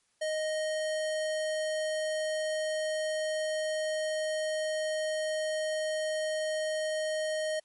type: tone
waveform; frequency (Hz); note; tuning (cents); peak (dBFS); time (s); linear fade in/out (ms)
square; 622.3; D#5; 0; -30; 0.21-7.6; 10
effects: white hiss -72 dBFS RMS until 7.64 s + MP3 48 kbps